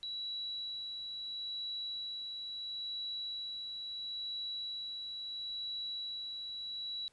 sine tone with tremolo, 3918 Hz, B7, 15 cents flat, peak -37 dBFS, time 0.03-7.08 s, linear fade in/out 0 ms, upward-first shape sine, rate 0.74 Hz, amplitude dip 30%, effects pink hiss -69 dBFS RMS until 7.12 s + resampled to 24000 Hz

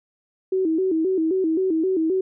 sine tone with vibrato, 347.9 Hz, F4, 7 cents flat, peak -18 dBFS, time 0.52-2.21 s, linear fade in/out 5 ms, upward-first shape square, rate 3.8 Hz, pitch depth 140 cents each way, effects none

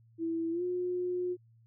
sine tone with pitch glide, 329.6 to 359.4 Hz, E4 to F4, 0 to +50 cents, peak -30 dBFS, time 0.18-1.37 s, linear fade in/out 50 ms, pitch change +150 cents, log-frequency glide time 0.51-0.63 s, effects added 114 Hz sine -59 dBFS peak until 1.66 s

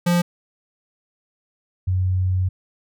square / sine tone pair in turn, 174.61 / 92.5 Hz, F3 / F#2, 0 / 0 cents, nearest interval major seventh, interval 1100 cents, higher first, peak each -16 / -17 dBFS, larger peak first, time 0.06-0.22 / 1.87-2.49 s, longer second, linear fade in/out 10 ms, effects none

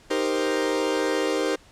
40% pulse chord, C minor seventh, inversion first, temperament equal, 311.1 / 392 / 466.2 / 523.3 Hz, Eb4 / G4 / Bb4 / C5, 0 / 0 / 0 / 0 cents, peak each -27 dBFS, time 0.1-1.56 s, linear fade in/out 10 ms, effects pink hiss -53 dBFS RMS until 1.71 s + low-pass 8000 Hz 12 dB/octave

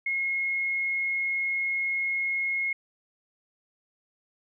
sine tone, 2161 Hz, C#7, 45 cents flat, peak -25 dBFS, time 0.06-2.73 s, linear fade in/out 5 ms, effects none

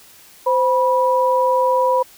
sine tone pair together, 517.5 / 977 Hz, C5 / B5, -19 / -19 cents, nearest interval major seventh, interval 1100 cents, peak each -16 dBFS, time 0.46-2.03 s, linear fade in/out 10 ms, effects white hiss -46 dBFS RMS until 2.17 s

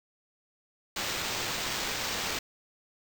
white noise with sample-and-hold, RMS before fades -33 dBFS, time 0.96-2.39 s, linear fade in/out 5 ms, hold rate 11025 Hz, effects none

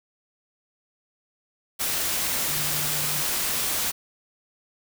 sine tone in noise, 150 Hz, D3, 37 cents sharp, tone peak -36 dBFS, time 2.48-3.23 s, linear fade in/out 20 ms, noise white, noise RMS -26 dBFS, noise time 1.79-3.92 s, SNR -13 dB, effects none

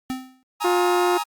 square tone with exponential decay, 258.9 Hz, C4, 18 cents flat, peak -23 dBFS, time 0.1-0.43 s, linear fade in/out 0 ms, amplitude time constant 71 ms
45% pulse chord, Ab suspended second, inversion none, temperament equal with one note detuned, 830.6 / 932.3 / 1272.9 Hz, Ab5 / Bb5 / Eb6, 0 / 0 / +39 cents, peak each -28 dBFS, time 0.6-1.24 s, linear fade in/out 20 ms
harmonic tone, 355.6 Hz, F4, 31 cents sharp, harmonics 1 / 2 / 3 / 4 / 5 / 6, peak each -19 / -25 / -29 / -32 / -38 / -40 dBFS, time 0.64-1.18 s, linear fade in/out 10 ms
effects Opus 48 kbps

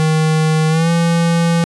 square tone with pitch glide, 157.2 to 168.48 Hz, D#3 to E3, +18 to +38 cents, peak -12 dBFS, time 0-1.64 s, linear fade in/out 0 ms, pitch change +120 cents, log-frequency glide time 0.69-0.9 s, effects resampled to 24000 Hz

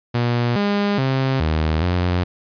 sawtooth tone with pitch steps, 120 / 203.3 / 133 / 78.6 / 89.2 Hz, B2 / G#3 / C3 / D#2 / F2, -49 / -37 / +29 / +18 / +37 cents, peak -13 dBFS, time 0.14-2.24 s, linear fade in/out 10 ms, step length 420 ms, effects resampled to 11025 Hz

